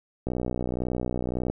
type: click train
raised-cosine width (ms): 2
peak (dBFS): -15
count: 77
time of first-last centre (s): 0.27-1.5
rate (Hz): 61.8
effects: none